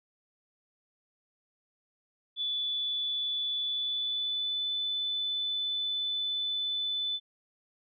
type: tone with pitch glide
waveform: sine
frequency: 3463 to 3503 Hz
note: A7 to A7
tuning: -28 to -8 cents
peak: -29 dBFS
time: 2.36-7.2 s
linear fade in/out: 50 ms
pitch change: +20 cents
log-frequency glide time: 3.62-4.69 s
effects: none